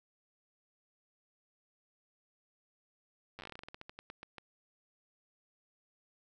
slowing click train, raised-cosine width 0.3 ms, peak -30 dBFS, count 20, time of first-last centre 3.39-4.383 s, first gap 9 ms, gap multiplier 1.17, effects none

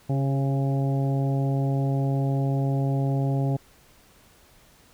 harmonic tone with a mistuned harmonic, 137 Hz, C#3, 20 cents flat, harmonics 1 / 2 / 3 / 4 / 5 / 6, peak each -22 / -30 / -35 / -36 / -36 / -40 dBFS, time 0.09-3.57 s, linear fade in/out 10 ms, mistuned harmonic 3, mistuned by -23 cents, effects pink hiss -56 dBFS RMS until 4.93 s

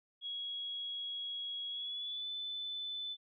sine tone with pitch glide, 3322 to 3509 Hz, G#7 to A7, 0 to -5 cents, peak -38 dBFS, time 0.21-3.17 s, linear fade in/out 50 ms, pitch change +95 cents, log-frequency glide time 1.69-2.29 s, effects none

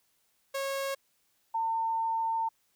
sawtooth / sine tone pair in turn, 547 / 903.4 Hz, C#5 / A5, -23 / +45 cents, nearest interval major sixth, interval 868 cents, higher second, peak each -27 dBFS, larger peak neither, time 0.54-0.95 / 1.54-2.49 s, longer second, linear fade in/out 10 ms, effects white hiss -72 dBFS RMS until 2.75 s

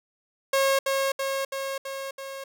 sawtooth tone with echo, 543 Hz, C#5, 36 cents flat, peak -16 dBFS, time 0.53-0.79 s, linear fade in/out 5 ms, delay 330 ms, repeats 5, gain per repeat -3 dB, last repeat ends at 2.44 s, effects none

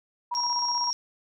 sine tone with tremolo, 966 Hz, B5, 39 cents flat, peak -26 dBFS, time 0.31-0.91 s, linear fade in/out 10 ms, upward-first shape square, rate 16 Hz, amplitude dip 50%
sine tone, 5588 Hz, F8, in tune, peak -26 dBFS, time 0.35-0.93 s, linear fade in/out 0 ms
effects none

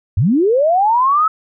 sine linear sweep, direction up, 77.78 to 1309 Hz, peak -10 dBFS, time 0.17-1.28 s, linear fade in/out 5 ms, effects none

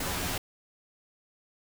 pink noise with comb filter, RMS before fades -32 dBFS, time 0-0.38 s, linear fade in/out 5 ms, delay 11 ms, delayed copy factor +0.8, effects none

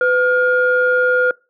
sine tone pair together, 502 / 1420 Hz, B4 / F6, +28 / +28 cents, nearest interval octave + tritone, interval 1800 cents, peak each -14 dBFS, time 0.01-1.31 s, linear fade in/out 2 ms, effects noise-tail reverb RT60 0.3 s tail -25 dB re dry + tanh soft clip ceiling -4 dBFS

